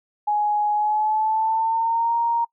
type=tone with pitch glide; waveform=sine; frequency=836 to 933 Hz; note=G#5 to A#5; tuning=+11 to +1 cents; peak=-18 dBFS; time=0.27-2.45 s; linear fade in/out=10 ms; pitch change=+190 cents; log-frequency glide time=0.73-2.15 s; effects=noise-tail reverb RT60 0.1 s tail -25 dB re dry